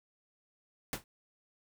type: noise with exponential decay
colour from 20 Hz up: pink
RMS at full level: -31 dBFS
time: 0.93-1.04 s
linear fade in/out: 1 ms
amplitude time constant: 23 ms
effects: none